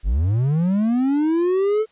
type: linear sweep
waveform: triangle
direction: up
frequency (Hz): 41.2 to 442.9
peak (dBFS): -14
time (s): 0.03-1.86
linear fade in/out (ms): 50
effects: white hiss -58 dBFS RMS until 1.91 s + resampled to 8000 Hz